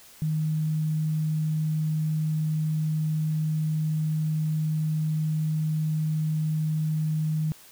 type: tone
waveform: sine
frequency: 155.56 Hz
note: D#3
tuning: in tune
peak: -23 dBFS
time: 0.22-7.52 s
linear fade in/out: 0 ms
effects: white hiss -51 dBFS RMS until 7.71 s